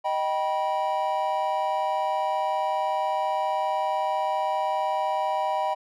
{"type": "chord", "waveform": "triangle", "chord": "Eb augmented", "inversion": "none", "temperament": "just", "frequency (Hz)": [622.3, 777.8, 972.3], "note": ["Eb5", "G5", "B5"], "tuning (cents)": [0, -14, -27], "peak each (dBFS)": [-27, -25, -26], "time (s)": [0.04, 5.75], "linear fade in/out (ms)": 20, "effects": []}